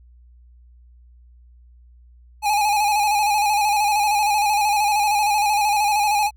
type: tone with vibrato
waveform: square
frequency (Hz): 833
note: G#5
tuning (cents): +5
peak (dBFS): -17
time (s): 2.42-6.31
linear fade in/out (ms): 50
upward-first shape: square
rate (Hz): 13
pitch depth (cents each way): 42
effects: added 60 Hz sine -46 dBFS peak until 6.36 s